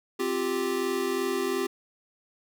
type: chord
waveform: square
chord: C suspended fourth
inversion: none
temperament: equal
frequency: 261.6 / 349.2 / 392 Hz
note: C4 / F4 / G4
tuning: 0 / 0 / 0 cents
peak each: -34 / -32 / -29 dBFS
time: 0.19-1.67 s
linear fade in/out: 10 ms
effects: none